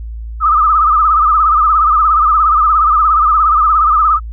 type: tone with vibrato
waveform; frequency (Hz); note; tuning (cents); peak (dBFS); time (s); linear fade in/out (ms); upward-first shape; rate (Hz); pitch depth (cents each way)
sine; 1245; D#6; +1; -7; 0.4-4.2; 50; sine; 17; 95
effects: added 56 Hz sine -22 dBFS peak until 4.32 s